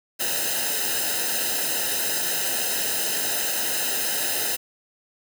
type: noise with comb filter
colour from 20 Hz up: white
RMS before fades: -25 dBFS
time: 0.19-4.57 s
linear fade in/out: 20 ms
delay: 0.88 ms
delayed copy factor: -0.9
effects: none